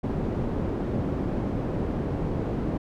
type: low-pass noise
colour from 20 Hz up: white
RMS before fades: -28 dBFS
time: 0.03-2.78 s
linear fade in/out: 10 ms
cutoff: 320 Hz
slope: 12 dB/octave
effects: none